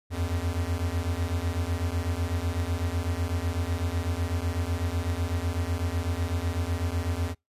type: beating tone pair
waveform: square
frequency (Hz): 82.2 / 90.2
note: E2 / F#2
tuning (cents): -4 / -44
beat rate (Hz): 8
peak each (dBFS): -30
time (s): 0.1-7.35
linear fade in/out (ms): 50
effects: noise-tail reverb RT60 0.2 s tail -26 dB re dry + resampled to 32000 Hz